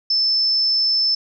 sine tone, 5274 Hz, E8, in tune, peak -15 dBFS, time 0.1-1.15 s, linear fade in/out 5 ms, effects none

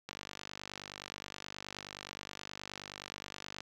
click train, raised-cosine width 0.2 ms, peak -24 dBFS, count 175, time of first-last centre 0.09-3.605 s, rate 49.5 Hz, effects high-pass 60 Hz 12 dB/octave + 10-bit

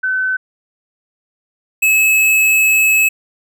sine / square tone pair in turn, 1519 / 2587 Hz, F#6 / E7, +45 / -33 cents, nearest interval major sixth, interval 922 cents, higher second, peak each -14 / -10 dBFS, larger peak second, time 0.03-0.37 / 1.82-3.09 s, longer second, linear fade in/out 10 ms, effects none

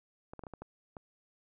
clicks, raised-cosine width 1 ms, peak -30 dBFS, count 7, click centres 0.335 / 0.393 / 0.437 / 0.468 / 0.537 / 0.62 / 0.968 s, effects none

